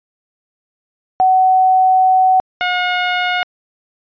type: tone pair in turn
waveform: sine / 15% pulse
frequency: 750 / 721.2 Hz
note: F#5 / F#5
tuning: +23 / -45 cents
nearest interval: minor second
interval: 68 cents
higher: first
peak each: -8 dBFS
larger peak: neither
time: 1.2-2.4 / 2.61-3.43 s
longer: first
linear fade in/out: 0 ms
effects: resampled to 11025 Hz